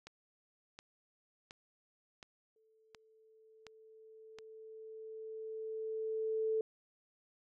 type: click train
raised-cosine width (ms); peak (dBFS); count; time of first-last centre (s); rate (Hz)
0.2; -32; 7; 0.07-4.387; 1.39
type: tone with exponential growth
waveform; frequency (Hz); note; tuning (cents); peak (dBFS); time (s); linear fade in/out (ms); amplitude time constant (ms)
sine; 440; A4; 0; -30; 2.56-6.61; 2; 880
effects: none